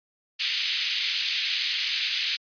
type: band-pass noise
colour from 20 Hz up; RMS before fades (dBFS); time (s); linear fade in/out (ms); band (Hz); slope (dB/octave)
white; -27; 0.39-2.37; 20; 2300 to 4600; 24
effects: resampled to 11025 Hz